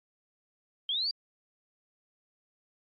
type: linear sweep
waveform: sine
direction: up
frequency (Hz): 3136 to 4785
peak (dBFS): -28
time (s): 0.89-1.11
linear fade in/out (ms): 2
effects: AAC 32 kbps